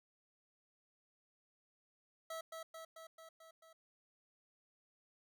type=tone with echo; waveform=25% pulse; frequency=650 Hz; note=E5; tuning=24 cents flat; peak=-39 dBFS; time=2.3-2.41 s; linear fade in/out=5 ms; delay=220 ms; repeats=6; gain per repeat=-3 dB; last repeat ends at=3.73 s; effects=none